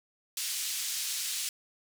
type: band-pass noise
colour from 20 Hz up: white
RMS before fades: -34 dBFS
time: 0.37-1.49 s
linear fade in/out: 2 ms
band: 3000 to 9100 Hz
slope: 12 dB/octave
effects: none